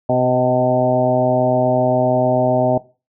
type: harmonic tone with a mistuned harmonic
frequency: 127.1 Hz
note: C3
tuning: 50 cents flat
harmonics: 1 / 2 / 3 / 4 / 5 / 6 / 7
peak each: -22 / -21 / -24 / -26 / -16 / -22 / -27 dBFS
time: 0.09-2.78 s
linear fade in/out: 5 ms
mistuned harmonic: 5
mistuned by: -23 cents
effects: noise-tail reverb RT60 0.3 s tail -18 dB re dry